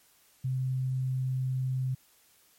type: tone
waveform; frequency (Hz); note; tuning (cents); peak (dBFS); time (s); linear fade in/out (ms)
sine; 130; C3; -11; -27; 0.44-1.95; 10
effects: white hiss -63 dBFS RMS until 2.58 s + MP3 64 kbps